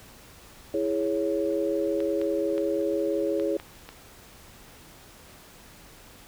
sine chord, C# minor, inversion first, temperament equal, 329.6 / 415.3 / 554.4 Hz, E4 / G#4 / C#5, 0 / 0 / 0 cents, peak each -28 dBFS, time 0.74-3.57 s, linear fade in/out 2 ms
clicks, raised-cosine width 0.3 ms, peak -24 dBFS, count 6, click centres 2.004 / 2.215 / 2.58 / 3.398 / 3.599 / 3.89 s
effects pink hiss -50 dBFS RMS until 6.27 s

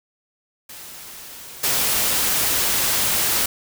white noise with level steps, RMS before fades -38 / -20 dBFS, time 0.69-3.46 s, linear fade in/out 5 ms, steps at 1.63 s, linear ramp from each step 10 ms, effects none

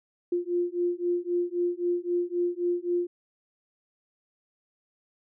sine beating tone pair, 349.2 / 353 Hz, F4 / F4, 0 / +19 cents, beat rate 3.8 Hz, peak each -28 dBFS, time 0.32-3.07 s, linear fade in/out 5 ms, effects none

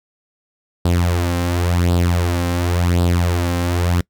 sawtooth tone with flanger, 87.31 Hz, F2, in tune, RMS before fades -17 dBFS, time 0.85-4.01 s, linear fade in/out 5 ms, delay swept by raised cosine 0.23 to 3.83 ms, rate 0.92 Hz, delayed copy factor +0.65, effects noise-tail reverb RT60 0.1 s tail -25 dB re dry

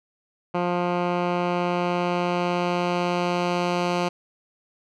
10% pulse tone with low-pass filter sweep, 176.4 Hz, F3, 18 cents sharp, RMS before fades -24 dBFS, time 0.54-4.09 s, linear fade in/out 10 ms, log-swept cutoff 1900 to 4900 Hz, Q 0.79, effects none

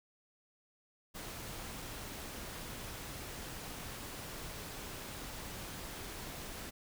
pink noise, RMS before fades -45 dBFS, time 1.14-6.71 s, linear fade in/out 20 ms, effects none

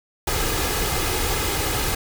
pink noise with comb filter, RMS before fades -23 dBFS, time 0.27-1.95 s, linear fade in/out 5 ms, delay 2.4 ms, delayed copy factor +0.5, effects none

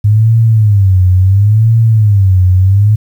sine tone with vibrato, 102.1 Hz, G#2, 29 cents flat, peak -4 dBFS, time 0.04-2.96 s, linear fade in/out 10 ms, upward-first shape sine, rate 0.72 Hz, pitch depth 190 cents each way, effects 7-bit

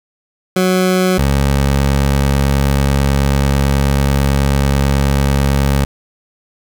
20% pulse tone pair in turn, 184.7 / 69.18 Hz, F#3 / C#2, -3 / -3 cents, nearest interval octave + perfect fourth, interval 1700 cents, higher first, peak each -6 dBFS, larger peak neither, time 0.56-1.18 / 1.18-5.85 s, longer second, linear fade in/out 5 ms, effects none

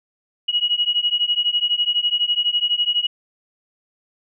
sine beating tone pair, 2900 / 2912 Hz, F#7 / F#7, -35 / -28 cents, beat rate 12 Hz, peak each -20 dBFS, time 0.48-3.07 s, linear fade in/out 10 ms, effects none

